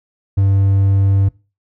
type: tone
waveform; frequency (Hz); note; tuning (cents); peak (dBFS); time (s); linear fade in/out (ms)
triangle; 98; G2; 0; -8; 0.37-1.29; 10
effects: noise-tail reverb RT60 0.3 s tail -21 dB re dry